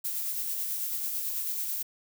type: noise with tremolo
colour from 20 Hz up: violet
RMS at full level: -31 dBFS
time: 0.04-1.83 s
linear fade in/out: 10 ms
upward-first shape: sine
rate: 9.1 Hz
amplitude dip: 30%
effects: none